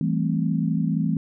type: chord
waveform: sine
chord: A minor seventh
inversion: second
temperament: equal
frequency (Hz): 164.81 / 196 / 220 / 261.6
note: E3 / G3 / A3 / C4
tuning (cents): 0 / 0 / 0 / 0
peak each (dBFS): -23 / -28 / -26 / -28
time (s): 0.01-1.17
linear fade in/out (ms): 2
effects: none